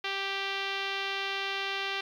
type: tone with low-pass filter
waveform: 5% pulse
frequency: 392 Hz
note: G4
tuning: in tune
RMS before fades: -33 dBFS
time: 0.04-2.01 s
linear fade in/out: 5 ms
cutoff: 3300 Hz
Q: 1.4
effects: 10-bit